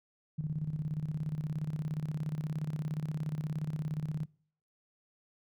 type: tone with tremolo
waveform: sine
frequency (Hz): 153.1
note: D#3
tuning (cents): -28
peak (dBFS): -30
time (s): 0.38-4.26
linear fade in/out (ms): 10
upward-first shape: square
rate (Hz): 17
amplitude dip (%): 65
effects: noise-tail reverb RT60 0.6 s tail -26 dB re dry